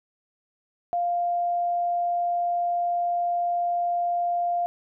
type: tone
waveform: sine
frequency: 698.5 Hz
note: F5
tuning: in tune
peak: -22 dBFS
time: 0.93-4.66 s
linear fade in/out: 0 ms
effects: none